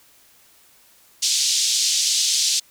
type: band-pass noise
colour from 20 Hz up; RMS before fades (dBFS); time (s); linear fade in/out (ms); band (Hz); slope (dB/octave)
white; -20; 1.22-2.6; 10; 3500 to 7000; 24
effects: white hiss -54 dBFS RMS until 2.7 s